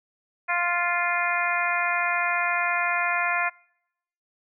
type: harmonic tone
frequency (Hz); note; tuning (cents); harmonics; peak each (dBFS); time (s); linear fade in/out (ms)
349.2; F4; 0; 2 / 3 / 4 / 5 / 6 / 7; -29 / -29 / -29 / -29 / -29 / -29; 0.48-3.5; 20
effects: noise-tail reverb RT60 0.8 s tail -26 dB re dry